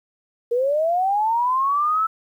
sine linear sweep, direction up, 463 to 1325 Hz, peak -17 dBFS, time 0.51-2.07 s, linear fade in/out 10 ms, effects 9-bit

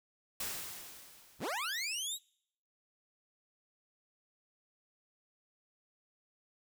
white noise with exponential decay, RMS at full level -37 dBFS, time 0.4-1.88 s, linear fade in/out 5 ms, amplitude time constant 320 ms
20% pulse linear sweep, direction up, 36 to 3951 Hz, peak -30 dBFS, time 1.39-2.19 s, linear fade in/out 50 ms
effects noise-tail reverb RT60 0.7 s tail -26 dB re dry

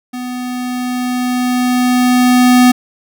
square tone with level ramp, 249.2 Hz, B3, 16 cents sharp, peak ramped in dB -22 to -5 dBFS, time 0.13-2.72 s, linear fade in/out 10 ms, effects none

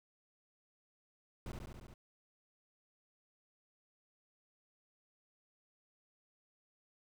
brown noise with echo, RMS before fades -43 dBFS, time 1.46-1.52 s, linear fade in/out 2 ms, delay 70 ms, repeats 6, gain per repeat -2 dB, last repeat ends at 1.94 s, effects none

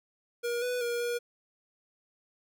square tone with pitch steps, 475.9 / 494.5 / 475.8 / 478.7 Hz, A#4 / B4 / A#4 / A#4, +36 / +2 / +35 / +46 cents, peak -30 dBFS, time 0.43-1.19 s, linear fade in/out 20 ms, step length 190 ms, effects none

